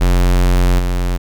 square tone with level steps, 44.74 Hz, F1, 43 cents sharp, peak -10 / -15 dBFS, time 0-1.18 s, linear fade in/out 20 ms, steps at 0.79 s, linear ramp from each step 5 ms, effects none

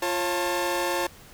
sawtooth tone cluster, 348.4 / 544 / 887 Hz, F4 / C#5 / A5, -4 / -33 / +14 cents, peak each -25 dBFS, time 0.02-1.07 s, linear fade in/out 5 ms, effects pink hiss -49 dBFS RMS until 1.33 s

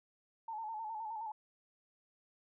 sine tone with vibrato, 880 Hz, A5, in tune, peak -39 dBFS, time 0.48-1.32 s, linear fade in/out 5 ms, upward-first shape square, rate 9.6 Hz, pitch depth 54 cents each way, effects none

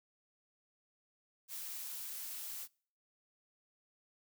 blue noise, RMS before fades -44 dBFS, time 1.48-2.68 s, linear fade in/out 50 ms, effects noise-tail reverb RT60 0.5 s tail -26 dB re dry

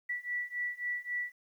sine beating tone pair, 1954 / 1957.7 Hz, B6 / B6, -19 / -16 cents, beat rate 3.7 Hz, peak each -37 / -36 dBFS, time 0.09-1.32 s, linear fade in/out 10 ms, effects 11-bit

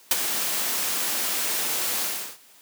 white noise with ADSR envelope, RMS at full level -17 dBFS, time 0.11-2.38 s, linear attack 4 ms, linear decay 25 ms, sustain -9 dB, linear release 360 ms, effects white hiss -53 dBFS RMS until 2.61 s + high-pass 200 Hz 12 dB/octave

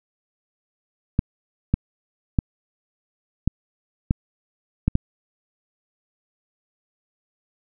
clicks, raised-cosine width 5 ms, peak -5 dBFS, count 7, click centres 1.191 / 1.74 / 2.388 / 3.476 / 4.109 / 4.88 / 4.954 s, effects none

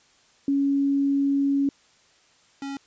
sine / square tone pair in turn, 278.6 / 276.5 Hz, C#4 / C#4, +9 / -4 cents, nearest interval unison, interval 13 cents, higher first, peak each -19 / -31 dBFS, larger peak first, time 0.48-1.69 / 2.62-2.77 s, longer first, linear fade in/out 2 ms, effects white hiss -59 dBFS RMS until 2.86 s + resampled to 16000 Hz

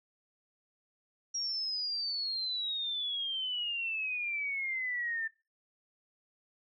sine exponential sweep, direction down, 5660 to 1779 Hz, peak -32 dBFS, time 1.34-5.28 s, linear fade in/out 10 ms, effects noise-tail reverb RT60 0.3 s tail -24 dB re dry

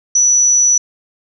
sine tone, 5920 Hz, F#8, in tune, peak -8 dBFS, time 0.15-0.78 s, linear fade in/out 5 ms, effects none

